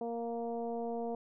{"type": "tone with frequency modulation", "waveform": "sine", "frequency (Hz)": 466.2, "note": "A#4", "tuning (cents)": 0, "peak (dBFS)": -34, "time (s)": [0.01, 1.15], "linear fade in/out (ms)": 2, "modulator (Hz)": 233, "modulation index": 1.2, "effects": []}